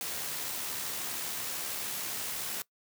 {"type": "noise with amplitude modulation", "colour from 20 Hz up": "white", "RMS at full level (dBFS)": -35, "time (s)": [0.01, 2.62], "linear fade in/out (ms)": 0, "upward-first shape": "sine", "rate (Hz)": 72.7, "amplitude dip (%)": 25, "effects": ["noise-tail reverb RT60 0.1 s tail -21 dB re dry", "high-pass 100 Hz 12 dB/octave"]}